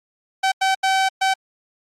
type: tone bursts at uneven times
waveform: sawtooth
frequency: 767 Hz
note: G5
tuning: 38 cents flat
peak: -12 dBFS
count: 4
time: 0.43-0.52 / 0.61-0.75 / 0.83-1.09 / 1.21-1.34 s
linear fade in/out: 10 ms
effects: low-pass 7000 Hz 12 dB/octave + Opus 48 kbps